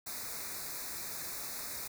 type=band-stop noise; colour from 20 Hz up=white; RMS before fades=-41 dBFS; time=0.06-1.88 s; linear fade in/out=10 ms; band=2500 to 3700 Hz; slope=96 dB/octave; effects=none